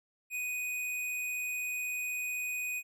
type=tone; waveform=square; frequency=2489 Hz; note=D#7; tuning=in tune; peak=-34 dBFS; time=0.3-2.83 s; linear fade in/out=50 ms; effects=none